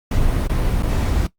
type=noise with dropouts; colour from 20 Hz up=brown; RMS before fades=-18 dBFS; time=0.11-1.27 s; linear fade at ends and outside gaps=5 ms; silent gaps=0.475-0.494 / 0.826-0.83 s; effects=noise-tail reverb RT60 0.1 s tail -17 dB re dry + Opus 48 kbps